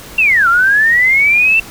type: linear two-way sweep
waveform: sine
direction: down then up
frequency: 2760 to 1340 to 2696 Hz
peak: -7 dBFS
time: 0.18-1.6 s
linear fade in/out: 5 ms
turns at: 0.48 s
effects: pink hiss -33 dBFS RMS until 1.7 s